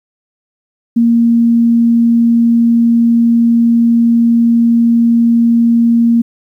sine tone, 233.1 Hz, A#3, in tune, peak -6 dBFS, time 0.96-6.22 s, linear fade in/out 10 ms, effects 8-bit

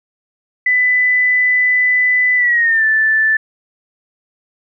sine tone with pitch glide, 1997 to 1758.7 Hz, B6 to A6, +19 to -1 cents, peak -10 dBFS, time 0.66-3.37 s, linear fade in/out 5 ms, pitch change -220 cents, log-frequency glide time 2.36-2.85 s, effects none

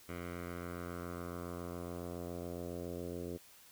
10% pulse tone with low-pass filter sweep, 87.2 Hz, F2, 2 cents flat, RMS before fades -43 dBFS, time 0.08-3.38 s, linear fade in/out 20 ms, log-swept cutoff 2200 to 450 Hz, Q 1.8, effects white hiss -60 dBFS RMS until 3.71 s

